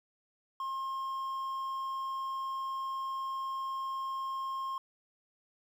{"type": "tone", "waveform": "triangle", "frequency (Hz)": 1068, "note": "C6", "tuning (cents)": 35, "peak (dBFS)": -32, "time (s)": [0.6, 4.78], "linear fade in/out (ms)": 2, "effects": ["11-bit"]}